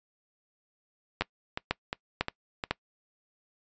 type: two click trains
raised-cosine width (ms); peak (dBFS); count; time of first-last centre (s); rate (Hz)
0.3; -15 / -10; 5 / 4; 1.22-2.638 / 1.21-2.71; 2.82 / 2
effects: noise-tail reverb RT60 0.1 s tail -23 dB re dry + resampled to 16000 Hz